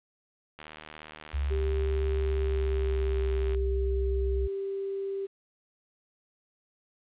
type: click train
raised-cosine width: 0.3 ms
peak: -27 dBFS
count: 229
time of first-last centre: 0.59-3.547 s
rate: 77.1 Hz
type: tone with pitch glide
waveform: sine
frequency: 69.3 to 63.92 Hz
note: C#2 to C2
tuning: 0 to -40 cents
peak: -26 dBFS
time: 1.33-4.48 s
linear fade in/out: 20 ms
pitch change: -140 cents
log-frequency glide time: 2.19-3.41 s
type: tone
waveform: sine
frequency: 392 Hz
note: G4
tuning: in tune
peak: -30 dBFS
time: 1.5-5.27 s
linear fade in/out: 20 ms
effects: resampled to 8000 Hz + 10-bit